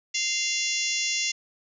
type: harmonic tone with a mistuned harmonic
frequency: 695 Hz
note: F5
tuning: 9 cents flat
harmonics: 3 / 4 / 5 / 6 / 7 / 8 / 9 / 10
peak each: -32 / -31 / -34 / -36 / -35 / -31 / -33 / -33 dBFS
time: 0.14-1.32 s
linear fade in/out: 10 ms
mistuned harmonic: 5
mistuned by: -24 cents
effects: none